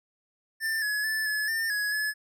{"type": "tone with pitch steps", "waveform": "square", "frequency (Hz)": [1784, 1695, 1750, 1712, 1801, 1677, 1711], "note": ["A6", "G#6", "A6", "A6", "A6", "G#6", "A6"], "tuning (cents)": [23, 35, -10, -48, 40, 16, -49], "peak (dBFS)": -27, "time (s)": [0.6, 2.14], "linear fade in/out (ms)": 50, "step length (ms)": 220, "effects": []}